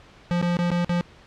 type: tone with dropouts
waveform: square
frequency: 174.61 Hz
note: F3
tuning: in tune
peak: -21 dBFS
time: 0.31-1.01 s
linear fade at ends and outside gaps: 0 ms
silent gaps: 0.415-0.426 / 0.569-0.589 / 0.704-0.716 / 0.846-0.894 s
effects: pink hiss -50 dBFS RMS until 1.26 s + low-pass 4000 Hz 12 dB/octave